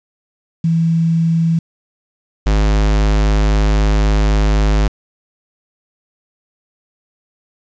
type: tone pair in turn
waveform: sine / square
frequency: 164.81 / 51.91 Hz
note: E3 / G#1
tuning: 0 / 0 cents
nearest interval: octave + minor sixth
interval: 2000 cents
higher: first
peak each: -11 dBFS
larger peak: neither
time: 0.64-1.59 / 2.46-4.88 s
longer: second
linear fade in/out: 5 ms
effects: resampled to 16000 Hz + 7-bit